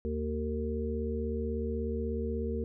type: harmonic tone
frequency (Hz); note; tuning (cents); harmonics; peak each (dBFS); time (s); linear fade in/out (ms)
76.4; D#2; -31; 1 / 3 / 5 / 6; -34 / -36 / -39 / -36; 0.05-2.64; 0
effects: none